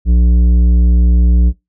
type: tone with tanh clipping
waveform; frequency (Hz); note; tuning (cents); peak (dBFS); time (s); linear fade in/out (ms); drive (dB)
sine; 59.8; A#1; +45; -8; 0.05-1.53; 50; 10
effects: noise-tail reverb RT60 0.2 s tail -23 dB re dry